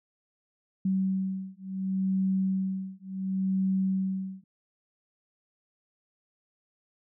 sine beating tone pair, 190 / 190.7 Hz, F#3 / G3, +46 / -47 cents, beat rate 0.7 Hz, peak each -29 dBFS, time 0.85-4.44 s, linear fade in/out 5 ms, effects none

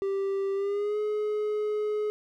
triangle tone with pitch glide, 392 to 422.6 Hz, G4 to G#4, 0 to +30 cents, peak -24 dBFS, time 0.02-2.1 s, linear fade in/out 0 ms, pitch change +130 cents, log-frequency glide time 0.54-0.98 s, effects none

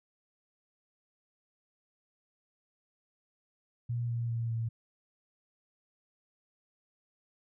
sine tone with pitch steps, 119.2 / 117.56 / 115.94 / 114.34 Hz, A#2 / A#2 / A#2 / A#2, +39 / +15 / -9 / -33 cents, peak -30 dBFS, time 3.89-4.69 s, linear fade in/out 10 ms, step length 200 ms, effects none

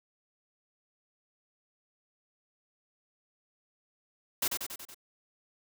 white noise with echo, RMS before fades -29 dBFS, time 4.42-4.48 s, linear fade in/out 5 ms, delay 93 ms, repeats 5, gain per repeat -4 dB, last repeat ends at 4.945 s, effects none

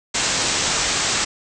white low-pass noise, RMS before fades -21 dBFS, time 0.14-1.25 s, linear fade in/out 10 ms, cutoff 8100 Hz, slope 96 dB/octave, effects none

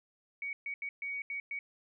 sine tone bursts at uneven times, 2247 Hz, C#7, 23 cents sharp, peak -35 dBFS, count 6, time 0.42-0.53 / 0.66-0.74 / 0.82-0.89 / 1.02-1.22 / 1.3-1.4 / 1.51-1.59 s, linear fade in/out 2 ms, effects none

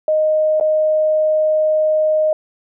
sine tone with dropouts, 620 Hz, D#5, 6 cents flat, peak -12 dBFS, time 0.08-2.33 s, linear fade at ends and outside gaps 2 ms, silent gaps 0.599-0.609 s, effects none

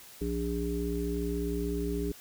harmonic tone with a mistuned harmonic, 58.27 Hz, A#1, in tune, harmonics 1 / 3 / 5 / 7, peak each -34 / -36 / -35 / -34 dBFS, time 0.21-2.12 s, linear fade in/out 5 ms, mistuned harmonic 1, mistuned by +83 cents, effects white hiss -51 dBFS RMS until 2.2 s

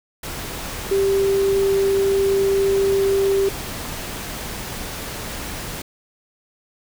sine tone in noise, 392 Hz, G4, in tune, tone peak -15 dBFS, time 0.91-3.49 s, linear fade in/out 5 ms, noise pink, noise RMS -30 dBFS, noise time 0.23-5.82 s, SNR +12 dB, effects none

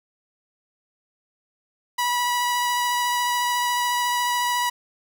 sawtooth tone with vibrato, 975 Hz, B5, 23 cents flat, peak -17 dBFS, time 1.98-4.7 s, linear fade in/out 10 ms, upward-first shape sine, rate 14 Hz, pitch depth 10 cents each way, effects 9-bit

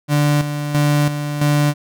35% pulse tone with tremolo, 146.83 Hz, D3, in tune, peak -11 dBFS, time 0.08-1.74 s, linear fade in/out 50 ms, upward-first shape square, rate 1.5 Hz, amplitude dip 60%, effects none

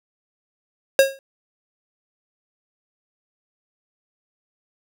square tone with exponential decay, 542 Hz, C#5, 39 cents flat, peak -8 dBFS, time 0.99-1.19 s, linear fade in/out 1 ms, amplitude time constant 42 ms, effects none

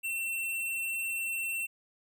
square tone, 2703 Hz, E7, 43 cents sharp, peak -32 dBFS, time 0.03-1.67 s, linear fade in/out 20 ms, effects none

